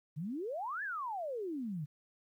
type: exponential two-way sweep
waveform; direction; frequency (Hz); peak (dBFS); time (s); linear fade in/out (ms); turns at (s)
sine; up then down; 138.59 to 1767 to 138.59; -36; 0.16-1.86; 20; 0.83
effects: 12-bit